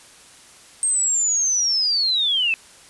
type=linear sweep; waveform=sine; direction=down; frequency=8480 to 2568 Hz; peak=-17 dBFS; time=0.83-2.54 s; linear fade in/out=0 ms; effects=white hiss -47 dBFS RMS until 2.89 s + resampled to 24000 Hz